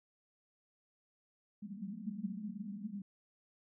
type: band-pass noise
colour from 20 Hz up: white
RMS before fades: -43 dBFS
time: 1.62-3.02 s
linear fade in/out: 5 ms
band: 190 to 220 Hz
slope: 96 dB/octave
effects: none